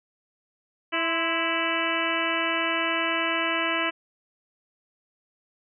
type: harmonic tone with a mistuned harmonic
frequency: 329.6 Hz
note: E4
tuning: in tune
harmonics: 1 / 2 / 3 / 4 / 5 / 6 / 7 / 8 / 9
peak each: -32 / -32 / -32 / -32 / -32 / -32 / -32 / -32 / -32 dBFS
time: 0.92-3.91 s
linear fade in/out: 20 ms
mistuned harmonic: 3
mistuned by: +66 cents
effects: none